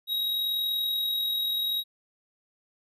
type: tone with amplitude modulation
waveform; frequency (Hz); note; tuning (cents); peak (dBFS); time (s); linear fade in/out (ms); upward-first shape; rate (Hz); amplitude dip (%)
square; 3811; A#7; +38; -25; 0.07-1.84; 50; sine; 40.7; 30
effects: resampled to 32000 Hz